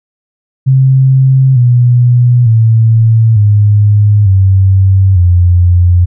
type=tone with pitch steps; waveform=sine; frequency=132.5 / 122.21 / 112.71 / 103.96 / 95.88 / 88.43 Hz; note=C3 / B2 / A2 / G#2 / G2 / F2; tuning=+22 / -18 / +42 / +2 / -38 / +22 cents; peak=-3 dBFS; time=0.66-6.06 s; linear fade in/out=20 ms; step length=900 ms; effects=none